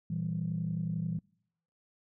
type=chord; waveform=sine; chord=E diminished; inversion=second; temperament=equal with one note detuned; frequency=117.15 / 164.81 / 196 Hz; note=Bb2 / E3 / G3; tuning=+9 / 0 / 0 cents; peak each=-38 / -32 / -38 dBFS; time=0.1-1.19 s; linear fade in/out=5 ms; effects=noise-tail reverb RT60 0.7 s tail -26 dB re dry + tanh soft clip ceiling -23 dBFS